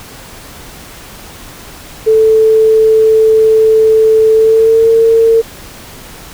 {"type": "tone with pitch glide", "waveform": "sine", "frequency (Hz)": [440, 453.4], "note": ["A4", "A#4"], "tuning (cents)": [0, -48], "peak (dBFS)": -4, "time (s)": [2.06, 5.42], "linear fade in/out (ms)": 20, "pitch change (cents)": 52, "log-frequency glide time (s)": [4.32, 4.89], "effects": ["pink hiss -32 dBFS RMS until 6.33 s"]}